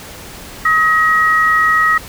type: tone pair together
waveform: sine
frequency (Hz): 1269.7 / 1900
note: D#6 / A#6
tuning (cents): +35 / +33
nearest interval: perfect fifth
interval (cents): 698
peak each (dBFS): -12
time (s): 0.65-1.98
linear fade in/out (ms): 5
effects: pink hiss -33 dBFS RMS until 2.08 s